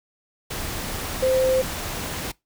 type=tone in noise; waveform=sine; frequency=520 Hz; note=C5; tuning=11 cents flat; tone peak=-17 dBFS; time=1.22-1.62 s; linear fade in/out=10 ms; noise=pink; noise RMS=-30 dBFS; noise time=0.5-2.32 s; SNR=+10 dB; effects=noise-tail reverb RT60 0.2 s tail -23 dB re dry